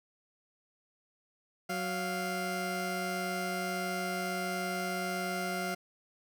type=tone pair together; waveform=20% pulse; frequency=185 / 698.5 Hz; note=F#3 / F5; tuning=0 / 0 cents; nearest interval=octave + major seventh; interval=2300 cents; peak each=-31 / -30 dBFS; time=1.69-5.75 s; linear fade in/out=10 ms; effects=none